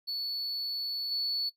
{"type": "tone with level steps", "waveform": "triangle", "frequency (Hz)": 4435, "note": "C#8", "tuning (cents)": 0, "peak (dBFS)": [-29, -25], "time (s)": [0.07, 1.5], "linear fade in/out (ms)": 20, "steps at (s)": 1.11, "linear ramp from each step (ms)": 10, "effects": ["noise-tail reverb RT60 0.1 s tail -19 dB re dry", "tanh soft clip ceiling -26 dBFS"]}